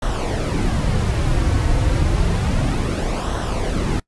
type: noise with flanger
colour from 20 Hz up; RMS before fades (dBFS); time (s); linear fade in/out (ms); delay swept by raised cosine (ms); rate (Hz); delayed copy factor
brown; -19; 0.02-4; 5; 0.42 to 5.02; 0.3; -0.55
effects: noise-tail reverb RT60 0.1 s tail -22 dB re dry + resampled to 24000 Hz